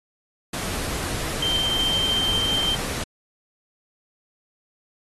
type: tone in noise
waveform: sine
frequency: 3136 Hz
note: G7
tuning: in tune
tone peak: -21 dBFS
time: 1.42-2.75 s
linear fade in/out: 5 ms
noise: pink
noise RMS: -29 dBFS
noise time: 0.53-3.04 s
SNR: +5 dB
effects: AAC 32 kbps